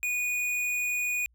sine tone with hard clipping, 2462 Hz, D#7, 19 cents flat, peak -28 dBFS, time 0.03-1.26 s, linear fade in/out 0 ms, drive 13 dB, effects added 59 Hz sine -61 dBFS peak until 1.34 s

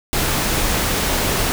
pink noise, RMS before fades -19 dBFS, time 0.13-1.52 s, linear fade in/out 0 ms, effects none

